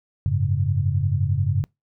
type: chord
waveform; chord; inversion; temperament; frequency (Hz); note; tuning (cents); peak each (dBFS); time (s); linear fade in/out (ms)
sine; F# suspended second; none; equal; 92.5 / 103.83 / 138.59; F#2 / G#2 / C#3; 0 / 0 / 0; -23; 0.26-1.64; 0
effects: noise-tail reverb RT60 0.2 s tail -26 dB re dry